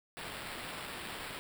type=noise with sample-and-hold; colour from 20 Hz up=white; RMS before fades=-43 dBFS; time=0.17-1.39 s; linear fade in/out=0 ms; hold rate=6300 Hz; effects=none